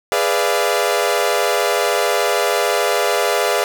sawtooth chord, G# diminished seventh, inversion none, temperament equal with one note detuned, 415.3 / 493.9 / 587.3 / 686.1 Hz, G#4 / B4 / D5 / F5, 0 / 0 / 0 / -31 cents, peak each -17 dBFS, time 0.12-3.64 s, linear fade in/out 0 ms, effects none

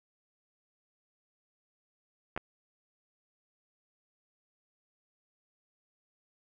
clicks, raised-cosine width 0.5 ms, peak -20 dBFS, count 2, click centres 2.364 / 2.376 s, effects none

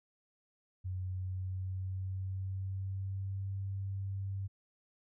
sine tone with pitch glide, 92.5 to 97.49 Hz, F#2 to G2, 0 to -9 cents, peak -35 dBFS, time 0.84-4.48 s, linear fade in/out 20 ms, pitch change +91 cents, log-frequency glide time 1.03-3.53 s, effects none

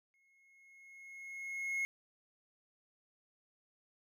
triangle tone with exponential growth, 2166 Hz, C#7, 41 cents flat, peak -30 dBFS, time 0.14-1.85 s, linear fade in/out 0 ms, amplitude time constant 370 ms, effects none

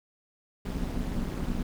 brown noise with amplitude modulation, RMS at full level -27 dBFS, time 0.65-1.63 s, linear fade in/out 5 ms, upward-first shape sine, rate 211 Hz, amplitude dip 100%, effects none

